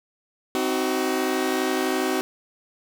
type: chord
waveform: sawtooth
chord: C diminished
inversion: none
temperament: just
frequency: 261.6 / 314 / 376.7 Hz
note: C4 / Eb4 / Gb4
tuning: 0 / +16 / +31 cents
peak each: -23 / -24 / -21 dBFS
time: 0.55-2.21 s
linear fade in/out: 0 ms
effects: none